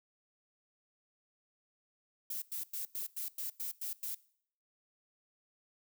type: noise bursts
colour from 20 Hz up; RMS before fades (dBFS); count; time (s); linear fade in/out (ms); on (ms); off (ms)
violet; -39; 9; 2.3-4.148; 5; 120; 96
effects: noise-tail reverb RT60 0.6 s tail -21 dB re dry